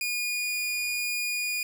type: tone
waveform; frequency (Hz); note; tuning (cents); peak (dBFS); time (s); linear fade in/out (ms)
sawtooth; 2443; D#7; -32; -24; 0.01-1.63; 2
effects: none